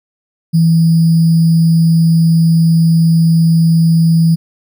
sine tone with sample-and-hold, 164.3 Hz, E3, 5 cents flat, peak -6 dBFS, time 0.53-4.36 s, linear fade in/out 20 ms, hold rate 4900 Hz, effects none

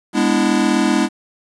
square chord, E dominant seventh, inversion first, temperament equal with one note detuned, 205.9 / 246.9 / 293.7 / 329.6 Hz, G#3 / B3 / D4 / E4, -15 / 0 / 0 / 0 cents, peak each -20 dBFS, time 0.13-1.09 s, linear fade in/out 50 ms, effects resampled to 22050 Hz + 7-bit

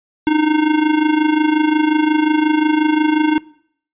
square tone with amplitude modulation, 307.1 Hz, D#4, 23 cents flat, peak -10 dBFS, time 0.27-3.38 s, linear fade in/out 0 ms, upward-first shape sine, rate 25.6 Hz, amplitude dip 70%, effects noise-tail reverb RT60 0.6 s tail -21 dB re dry + resampled to 8000 Hz

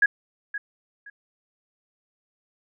sine tone with echo, 1661.2 Hz, G#6, in tune, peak -14 dBFS, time 0.02-0.06 s, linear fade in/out 5 ms, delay 520 ms, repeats 2, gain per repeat -13 dB, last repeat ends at 1.1 s, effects none

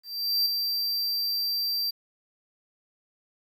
square tone with ADSR envelope, 4699 Hz, D8, in tune, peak -21 dBFS, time 0.03-1.91 s, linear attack 430 ms, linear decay 4 ms, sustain -5 dB, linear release 13 ms, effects 10-bit

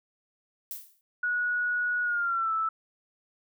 violet noise with exponential decay, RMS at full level -34 dBFS, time 0.71-1.01 s, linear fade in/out 0 ms, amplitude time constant 65 ms
sine tone with pitch glide, 1460 to 1315.8 Hz, F#6 to E6, -24 to -4 cents, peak -25 dBFS, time 1.23-2.69 s, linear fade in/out 5 ms, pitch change -180 cents, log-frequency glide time 2.03-2.52 s
effects none

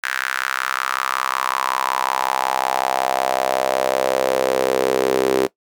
sawtooth tone with high-pass filter sweep, 65.41 Hz, C2, in tune, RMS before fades -20 dBFS, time 0.03-5.47 s, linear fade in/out 10 ms, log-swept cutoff 1600 to 390 Hz, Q 4.2, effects noise-tail reverb RT60 0.1 s tail -18 dB re dry

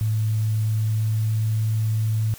sine tone with pitch glide, 108.8 to 109.68 Hz, A2 to A2, -19 to -5 cents, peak -19 dBFS, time 0.01-2.34 s, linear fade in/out 0 ms, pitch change +14 cents, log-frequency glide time 0.78-1.48 s, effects white hiss -44 dBFS RMS until 2.38 s

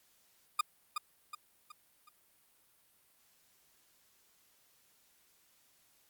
40% pulse tone with echo, 1220 Hz, D#6, 34 cents flat, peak -25 dBFS, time 0.59-0.61 s, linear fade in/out 5 ms, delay 370 ms, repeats 4, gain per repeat -7 dB, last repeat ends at 2.09 s, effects white hiss -69 dBFS RMS until 6.09 s + Opus 48 kbps

